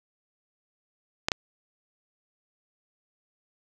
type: clicks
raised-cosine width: 0.2 ms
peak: -6 dBFS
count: 2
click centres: 1.285 / 1.318 s
effects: none